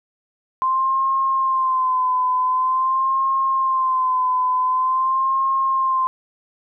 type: tone with vibrato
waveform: sine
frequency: 1041 Hz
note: C6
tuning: 9 cents flat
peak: -16 dBFS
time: 0.62-6.07 s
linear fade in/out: 0 ms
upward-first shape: sine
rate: 0.46 Hz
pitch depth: 49 cents each way
effects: none